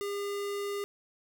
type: tone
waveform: square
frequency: 404.1 Hz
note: G#4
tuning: 47 cents flat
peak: -33 dBFS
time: 0.01-0.84 s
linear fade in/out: 0 ms
effects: none